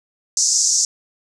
white band-pass noise, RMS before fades -17 dBFS, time 0.37-0.85 s, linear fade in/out 2 ms, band 5400 to 7200 Hz, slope 48 dB/octave, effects none

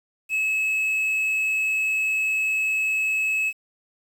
triangle tone with quantisation, 2585 Hz, E7, 34 cents flat, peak -19 dBFS, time 0.29-3.53 s, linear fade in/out 50 ms, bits 8, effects none

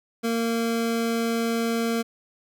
25% pulse tone, 230 Hz, A#3, 23 cents flat, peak -19 dBFS, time 0.23-2.03 s, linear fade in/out 20 ms, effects none

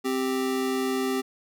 square tone pair together, 261.3 / 392 Hz, C4 / G4, -2 / 0 cents, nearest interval perfect fifth, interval 702 cents, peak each -28 dBFS, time 0.04-1.22 s, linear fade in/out 20 ms, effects none

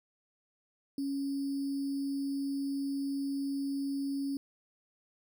sine tone with sample-and-hold, 277.2 Hz, C#4, in tune, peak -31 dBFS, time 0.98-4.37 s, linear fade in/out 2 ms, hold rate 4900 Hz, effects none

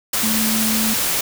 sine tone in noise, 220 Hz, A3, in tune, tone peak -20 dBFS, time 0.23-0.94 s, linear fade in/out 5 ms, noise white, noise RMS -20 dBFS, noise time 0.13-1.21 s, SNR -3 dB, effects none

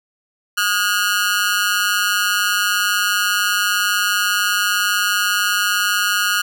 sawtooth tone with amplitude modulation, 1437 Hz, F6, 49 cents sharp, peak -8 dBFS, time 0.57-6.42 s, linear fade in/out 10 ms, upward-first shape sine, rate 196 Hz, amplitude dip 95%, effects none

